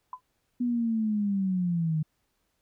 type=tone with exponential decay; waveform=sine; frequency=1010 Hz; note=B5; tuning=39 cents sharp; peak=-30 dBFS; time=0.13-0.21 s; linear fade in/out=2 ms; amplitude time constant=16 ms
type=linear sweep; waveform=sine; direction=down; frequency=246.9 to 152.5 Hz; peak=-24 dBFS; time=0.6-2.03 s; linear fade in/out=10 ms
effects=pink hiss -75 dBFS RMS until 2.61 s